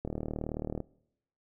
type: click train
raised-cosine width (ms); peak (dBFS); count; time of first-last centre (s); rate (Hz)
2; -21; 30; 0.05-0.803; 38.5
effects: noise-tail reverb RT60 0.8 s tail -23 dB re dry